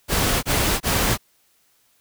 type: noise bursts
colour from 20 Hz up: pink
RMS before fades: -20 dBFS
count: 3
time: 0.08-1.178 s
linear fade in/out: 50 ms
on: 350 ms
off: 24 ms
effects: white hiss -62 dBFS RMS until 2 s